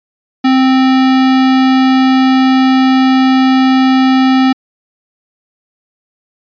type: tone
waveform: square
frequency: 261.6 Hz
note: C4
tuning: in tune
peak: -7 dBFS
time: 0.44-4.53 s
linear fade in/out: 10 ms
effects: resampled to 11025 Hz